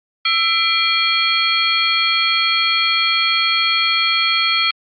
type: tone cluster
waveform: sine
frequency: 1325 / 2028 / 2361 / 3262 / 4324 Hz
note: E6 / B6 / D7 / G#7 / C#8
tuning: +9 / +45 / +9 / -32 / -44 cents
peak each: -21 / -26 / -19 / -19 / -20 dBFS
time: 0.25-4.71 s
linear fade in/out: 5 ms
effects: Opus 48 kbps